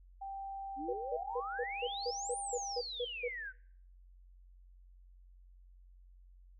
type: tone with pitch glide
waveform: sine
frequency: 784 to 797.2 Hz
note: G5 to G5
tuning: 0 to +29 cents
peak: -40 dBFS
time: 0.21-2.8 s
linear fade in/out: 10 ms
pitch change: +29 cents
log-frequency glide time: 1.07-1.89 s
type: exponential two-way sweep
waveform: sine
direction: up then down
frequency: 265.3 to 9397 to 1469 Hz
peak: -40 dBFS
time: 0.76-3.53 s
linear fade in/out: 50 ms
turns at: 2.38 s
type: tone bursts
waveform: sine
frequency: 487.2 Hz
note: B4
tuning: 24 cents flat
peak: -33 dBFS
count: 11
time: 0.88-3.285 s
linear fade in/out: 10 ms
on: 55 ms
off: 180 ms
effects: noise-tail reverb RT60 0.6 s tail -22 dB re dry + added 45 Hz sine -56 dBFS peak until 6.59 s